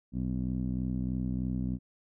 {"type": "tone with low-pass filter", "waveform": "15% pulse", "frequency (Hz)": 63.2, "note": "B1", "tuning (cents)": 41, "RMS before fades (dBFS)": -32, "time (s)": [0.12, 1.79], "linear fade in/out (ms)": 50, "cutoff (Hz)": 240, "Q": 2.4, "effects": []}